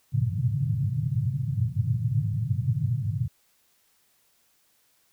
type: band-pass noise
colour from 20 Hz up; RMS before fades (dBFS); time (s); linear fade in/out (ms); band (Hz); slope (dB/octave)
white; -26; 0.12-3.28; 20; 100 to 140; 48
effects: white hiss -66 dBFS RMS until 5.12 s